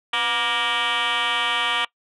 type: tone with frequency modulation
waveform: sine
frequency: 2093 Hz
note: C7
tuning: in tune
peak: -17 dBFS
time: 0.13-1.85 s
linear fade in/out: 5 ms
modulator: 228 Hz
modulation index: 5.6
effects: noise-tail reverb RT60 0.1 s tail -23 dB re dry + tanh soft clip ceiling -18 dBFS